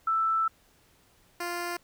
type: tone pair in turn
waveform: sine / 10% pulse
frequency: 1323 / 348.4 Hz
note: E6 / F4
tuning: +6 / -4 cents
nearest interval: octave + major seventh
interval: 2310 cents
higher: first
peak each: -23 dBFS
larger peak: neither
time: 0.07-0.48 / 1.4-1.77 s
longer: first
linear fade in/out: 5 ms
effects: pink hiss -63 dBFS RMS until 1.83 s